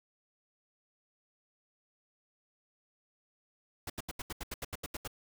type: noise bursts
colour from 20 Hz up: pink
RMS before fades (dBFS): -39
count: 12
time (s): 3.87-5.076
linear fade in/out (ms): 5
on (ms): 29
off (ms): 78
effects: none